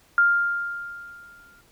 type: tone with exponential decay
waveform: sine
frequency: 1400 Hz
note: F6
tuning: 4 cents sharp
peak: -13 dBFS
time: 0.18-1.61 s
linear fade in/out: 1 ms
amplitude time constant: 310 ms
effects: pink hiss -58 dBFS RMS until 1.71 s